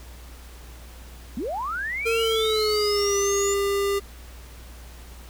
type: linear sweep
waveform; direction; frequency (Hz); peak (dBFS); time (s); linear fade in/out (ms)
sine; up; 196 to 7120; -26; 1.37-3.54; 2
type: tone with pitch glide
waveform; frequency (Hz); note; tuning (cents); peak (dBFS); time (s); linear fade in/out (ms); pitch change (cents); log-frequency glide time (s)
square; 456.5 to 399.7; A#4 to G4; -36 to +34; -22; 2.05-4; 20; -230; 2.16-3.16
effects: added 60 Hz sine -41 dBFS peak until 5.29 s + pink hiss -48 dBFS RMS until 5.29 s